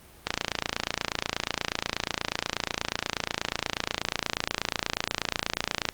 click train, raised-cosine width 0.2 ms, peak -7 dBFS, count 160, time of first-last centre 0.27-5.888 s, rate 28.3 Hz, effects pink hiss -52 dBFS RMS until 5.93 s + Opus 32 kbps

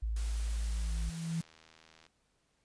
sine tone, 55 Hz, A1, in tune, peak -31 dBFS, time 0.02-1.1 s, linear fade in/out 10 ms
white noise, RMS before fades -48 dBFS, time 0.16-1.42 s, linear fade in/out 5 ms
sine tone with exponential growth, 164.81 Hz, E3, in tune, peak -30 dBFS, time 0.21-1.41 s, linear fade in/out 5 ms, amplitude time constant 260 ms
click train, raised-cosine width 0.2 ms, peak -40 dBFS, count 63, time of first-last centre 1.29-2.065 s, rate 80 Hz
effects pink hiss -75 dBFS RMS until 2.64 s + resampled to 22050 Hz

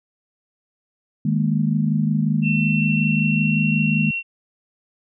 sine chord, D# suspended fourth, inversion none, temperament equal, 155.56 / 207.7 / 233.1 Hz, D#3 / G#3 / A#3, 0 / 0 / 0 cents, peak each -20 / -21 / -23 dBFS, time 1.25-4.11 s, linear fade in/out 5 ms
sine tone with pitch glide, 2699 to 2729 Hz, E7 to F7, +40 to -41 cents, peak -22 dBFS, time 2.42-4.23 s, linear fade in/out 50 ms, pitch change +19 cents, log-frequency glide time 2.65-3.68 s
effects none

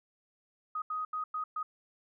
sine tone bursts at uneven times, 1252 Hz, D#6, 10 cents sharp, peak -32 dBFS, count 5, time 0.75-0.82 / 0.9-1.05 / 1.13-1.24 / 1.34-1.44 / 1.56-1.63 s, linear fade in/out 5 ms, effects none

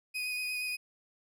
35% pulse tone with vibrato, 2491 Hz, D#7, 1 cent sharp, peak -31 dBFS, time 0.14-0.77 s, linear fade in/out 20 ms, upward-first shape sine, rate 8.5 Hz, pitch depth 14 cents each way, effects none

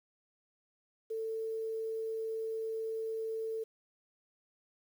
sine tone, 445.5 Hz, A4, 22 cents sharp, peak -34 dBFS, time 1.1-3.64 s, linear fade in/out 10 ms, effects 10-bit

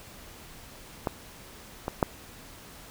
clicks, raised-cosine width 1 ms, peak -12 / -15 / -7 dBFS, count 3, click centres 1.072 / 1.881 / 2.028 s, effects pink hiss -48 dBFS RMS until 2.9 s

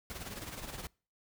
pink noise with tremolo, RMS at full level -41 dBFS, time 0.1-0.87 s, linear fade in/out 0 ms, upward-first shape sine, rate 19 Hz, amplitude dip 60%, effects noise-tail reverb RT60 0.4 s tail -26 dB re dry

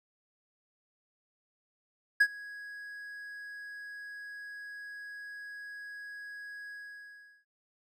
triangle tone with ADSR envelope, 1661.2 Hz, G#6, in tune, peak -16 dBFS, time 2.2-7.45 s, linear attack 10 ms, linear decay 60 ms, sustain -24 dB, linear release 740 ms, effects none

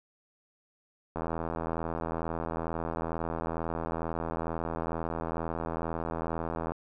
click train, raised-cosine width 1 ms, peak -19 dBFS, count 458, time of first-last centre 1.16-6.72 s, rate 82.2 Hz, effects none

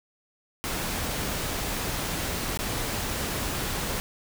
pink noise with dropouts, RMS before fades -30 dBFS, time 0.64-4 s, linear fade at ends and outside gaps 0 ms, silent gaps 2.574-2.59 s, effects none

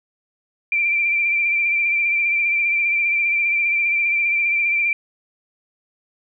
sine tone with vibrato, 2358 Hz, D7, 6 cents sharp, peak -16 dBFS, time 0.72-4.93 s, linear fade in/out 2 ms, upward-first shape sine, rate 15 Hz, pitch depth 31 cents each way, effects none

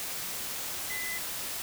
sine tone in noise, 2014 Hz, B6, 33 cents sharp, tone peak -35 dBFS, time 0.9-1.18 s, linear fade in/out 0 ms, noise white, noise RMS -36 dBFS, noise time 0-1.62 s, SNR -2 dB, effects none

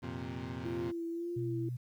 20% pulse chord, F suspended fourth, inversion none, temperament equal, 87.31 / 116.54 / 130.81 Hz, F2 / Bb2 / C3, 0 / 0 / 0 cents, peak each -39 / -38 / -38 dBFS, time 0.02-0.92 s, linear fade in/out 20 ms
sine tone with vibrato, 340.4 Hz, F4, 44 cents flat, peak -35 dBFS, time 0.65-1.69 s, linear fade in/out 5 ms, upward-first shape sine, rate 1.8 Hz, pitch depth 35 cents each way
sine tone, 123.2 Hz, B2, 4 cents flat, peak -35 dBFS, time 1.36-1.77 s, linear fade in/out 10 ms
effects low-pass 4000 Hz 12 dB/octave + 11-bit

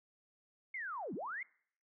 sine linear two-way sweep, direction down then up, 2200 to 155.56 to 2200 Hz, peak -39 dBFS, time 0.74-1.43 s, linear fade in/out 5 ms, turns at 1.14 s, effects noise-tail reverb RT60 0.6 s tail -24 dB re dry

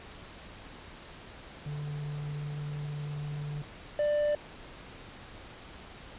triangle tone pair in turn, 146.83 / 592.1 Hz, D3 / D5, 0 / +14 cents, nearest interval 2 octaves, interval 2414 cents, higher second, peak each -32 / -23 dBFS, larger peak second, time 1.66-3.62 / 3.99-4.35 s, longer first, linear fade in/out 2 ms, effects pink hiss -48 dBFS RMS until 6.18 s + resampled to 8000 Hz

